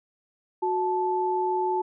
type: tone pair together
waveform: sine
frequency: 367.5 / 874 Hz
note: F#4 / A5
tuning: -12 / -12 cents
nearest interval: octave + minor third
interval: 1500 cents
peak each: -26 / -25 dBFS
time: 0.62-1.82 s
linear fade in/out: 10 ms
effects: none